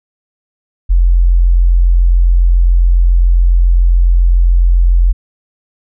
sine tone, 43.62 Hz, F1, 1 cent flat, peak -5 dBFS, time 0.89-5.13 s, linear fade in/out 20 ms, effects none

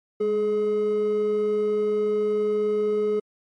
triangle tone pair together, 206.2 / 422.8 Hz, G#3 / G#4, -12 / +31 cents, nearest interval octave, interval 1243 cents, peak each -29 / -18 dBFS, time 0.2-3.2 s, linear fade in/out 10 ms, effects tanh soft clip ceiling -13 dBFS + MP3 48 kbps

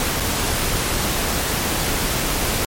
pink noise with dropouts, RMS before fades -21 dBFS, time 0-2.65 s, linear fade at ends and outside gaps 1 ms, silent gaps 0.2-0.204 s, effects MP3 64 kbps

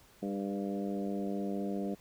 harmonic tone with a mistuned harmonic, 99.6 Hz, G2, 28 cents sharp, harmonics 2 / 3 / 4 / 5 / 6 / 7, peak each -35 / -39 / -41 / -43 / -45 / -46 dBFS, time 0.22-1.95 s, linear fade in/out 10 ms, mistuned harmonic 5, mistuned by -16 cents, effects pink hiss -61 dBFS RMS until 2 s

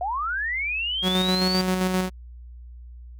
sine linear sweep, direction up, 682 to 4714 Hz, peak -24 dBFS, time 0.01-1.61 s, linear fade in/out 2 ms
sawtooth tone with tremolo, 185 Hz, F#3, in tune, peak -16 dBFS, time 1.02-2.1 s, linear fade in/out 50 ms, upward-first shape square, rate 7.6 Hz, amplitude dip 35%
effects added 60 Hz sine -39 dBFS peak until 3.19 s

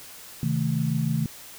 sine chord, A diminished, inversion first, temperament just, 132 / 158.4 / 220 Hz, C3 / Eb3 / A3, +16 / +31 / 0 cents, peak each -27 / -25 / -28 dBFS, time 0.43-1.26 s, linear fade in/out 2 ms, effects white hiss -44 dBFS RMS until 1.58 s

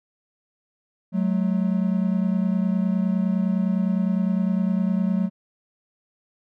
triangle tone pair together, 185 / 214.8 Hz, F#3 / A3, 0 / -41 cents, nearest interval minor third, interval 259 cents, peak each -19 / -22 dBFS, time 1.12-5.3 s, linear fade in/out 50 ms, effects none

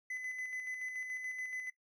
triangle tone with tremolo, 2016 Hz, B6, 35 cents sharp, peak -36 dBFS, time 0.1-1.7 s, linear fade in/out 5 ms, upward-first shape square, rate 7 Hz, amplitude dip 40%, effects noise-tail reverb RT60 0.1 s tail -17 dB re dry

